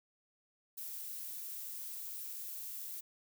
violet noise, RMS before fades -44 dBFS, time 0.77-3.01 s, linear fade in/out 10 ms, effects none

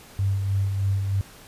sine tone with tremolo, 98 Hz, G2, in tune, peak -19 dBFS, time 0.19-1.21 s, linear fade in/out 0 ms, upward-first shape sine, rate 3.2 Hz, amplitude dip 40%, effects pink hiss -47 dBFS RMS until 1.47 s + resampled to 32000 Hz

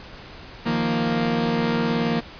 sawtooth chord, Eb suspended second, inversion none, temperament equal, 155.56 / 174.61 / 233.1 Hz, Eb3 / F3 / Bb3, 0 / 0 / 0 cents, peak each -24 / -23 / -18 dBFS, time 0.65-2.21 s, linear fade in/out 20 ms, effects pink hiss -41 dBFS RMS until 2.39 s + resampled to 11025 Hz

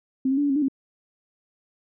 sine tone with pitch steps, 263.2 / 270.1 / 289.3 / 286.2 / 271 / 299.3 / 270.3 Hz, C4 / C#4 / D4 / D4 / C#4 / D4 / C#4, +10 / -45 / -26 / -45 / -39 / +33 / -44 cents, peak -19 dBFS, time 0.25-0.684 s, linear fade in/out 5 ms, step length 62 ms, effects none

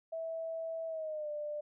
sine tone with pitch glide, 653 to 595.4 Hz, E5 to D5, -17 to +24 cents, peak -36 dBFS, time 0.12-1.61 s, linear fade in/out 10 ms, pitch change -159 cents, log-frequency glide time 0.87-1.3 s, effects none

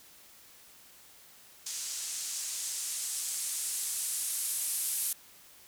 violet noise with low-pass filter sweep, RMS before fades -35 dBFS, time 1.66-5.13 s, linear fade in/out 5 ms, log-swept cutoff 6500 to 11000 Hz, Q 1.4, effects white hiss -56 dBFS RMS until 5.67 s

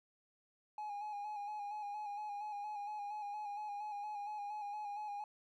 triangle tone with vibrato, 830.6 Hz, G#5, in tune, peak -38 dBFS, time 0.78-5.24 s, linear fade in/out 2 ms, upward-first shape square, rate 4.3 Hz, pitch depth 33 cents each way, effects tanh soft clip ceiling -34 dBFS

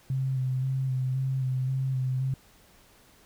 sine tone with vibrato, 131 Hz, C3, 2 cents sharp, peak -25 dBFS, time 0.1-2.34 s, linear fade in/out 2 ms, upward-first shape square, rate 1.9 Hz, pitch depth 22 cents each way, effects pink hiss -58 dBFS RMS until 3.25 s

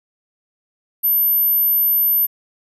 sine tone, 13020 Hz, G#9, 36 cents flat, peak -13 dBFS, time 1.03-2.27 s, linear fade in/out 20 ms, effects none

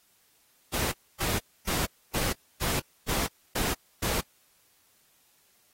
pink noise bursts, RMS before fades -29 dBFS, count 8, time 0.73-4.21 s, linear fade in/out 10 ms, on 190 ms, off 280 ms, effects white hiss -65 dBFS RMS until 5.73 s + AAC 48 kbps

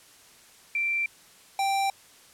sine / square tone pair in turn, 2351 / 784.6 Hz, D7 / G5, +1 / +1 cents, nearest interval octave + perfect fifth, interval 1900 cents, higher first, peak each -24 dBFS, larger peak neither, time 0.75-1.06 / 1.59-1.9 s, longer neither, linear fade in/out 2 ms, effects white hiss -54 dBFS RMS until 2.33 s + low-pass 11000 Hz 12 dB/octave

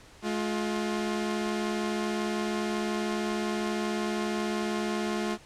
sawtooth tone pair together, 212.9 / 353 Hz, G#3 / F4, +43 / +19 cents, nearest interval major sixth, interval 876 cents, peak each -26 / -28 dBFS, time 0.22-5.38 s, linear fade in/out 50 ms, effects pink hiss -53 dBFS RMS until 5.45 s + low-pass 8000 Hz 12 dB/octave

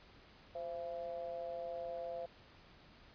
triangle ring-modulated tone, 79.5 Hz, D#2, 38 cents sharp, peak -35 dBFS, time 0.55-2.26 s, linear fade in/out 5 ms, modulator 599 Hz, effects pink hiss -61 dBFS RMS until 3.14 s + resampled to 11025 Hz

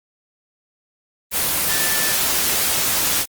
sine tone in noise, 1760 Hz, A6, in tune, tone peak -27 dBFS, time 1.67-2.16 s, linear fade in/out 50 ms, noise white, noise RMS -19 dBFS, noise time 1.31-3.26 s, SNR -11 dB, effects Opus 24 kbps

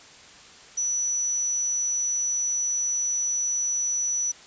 sine tone, 5920 Hz, F#8, in tune, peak -23 dBFS, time 0.77-4.32 s, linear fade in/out 10 ms, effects white hiss -48 dBFS RMS until 4.46 s + resampled to 16000 Hz

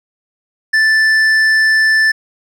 triangle tone with hard clipping, 1760 Hz, A6, in tune, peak -10 dBFS, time 0.73-2.12 s, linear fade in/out 10 ms, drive 10 dB, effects none

